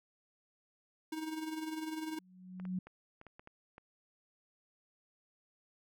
square tone with tremolo, 315 Hz, D#4, 21 cents sharp, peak -36 dBFS, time 1.12-2.19 s, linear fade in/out 5 ms, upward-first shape triangle, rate 20 Hz, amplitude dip 65%
sine tone with exponential growth, 183.9 Hz, F#3, 10 cents flat, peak -32 dBFS, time 2.05-2.79 s, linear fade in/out 5 ms, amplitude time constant 160 ms
clicks, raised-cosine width 0.5 ms, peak -37 dBFS, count 8, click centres 2.599 / 2.653 / 2.87 / 3.214 / 3.267 / 3.395 / 3.474 / 3.781 s
effects none

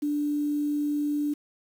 sine tone with quantisation, 293.7 Hz, D4, in tune, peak -24 dBFS, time 0.02-1.34 s, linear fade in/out 10 ms, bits 8, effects none

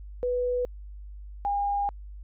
sine tone pair in turn, 493.9 / 809.1 Hz, B4 / G#5, 0 / -45 cents, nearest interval major sixth, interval 855 cents, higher second, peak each -24 dBFS, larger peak neither, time 0.23-0.65 / 1.45-1.89 s, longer second, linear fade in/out 0 ms, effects added 50 Hz sine -39 dBFS peak until 2.23 s

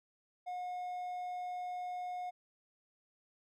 triangle tone, 722 Hz, F#5, 43 cents flat, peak -36 dBFS, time 0.46-2.31 s, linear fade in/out 20 ms, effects none

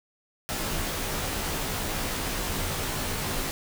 pink noise with comb filter, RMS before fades -30 dBFS, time 0.49-3.51 s, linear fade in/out 0 ms, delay 17 ms, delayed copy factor -0.95, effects none

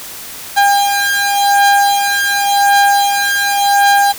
30% pulse beating tone pair, 804 / 804.9 Hz, G5 / G5, +44 / +46 cents, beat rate 0.9 Hz, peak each -10 dBFS, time 0.56-4.13 s, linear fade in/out 20 ms, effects white hiss -29 dBFS RMS until 4.18 s

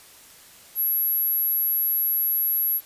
sine tone, 11620 Hz, F#9, 32 cents flat, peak -20 dBFS, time 0.75-2.81 s, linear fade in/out 50 ms, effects white hiss -49 dBFS RMS until 2.85 s + resampled to 32000 Hz

